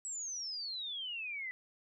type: exponential sweep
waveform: sine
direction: down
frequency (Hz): 7902 to 1977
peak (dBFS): -38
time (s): 0.05-1.51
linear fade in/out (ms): 0
effects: none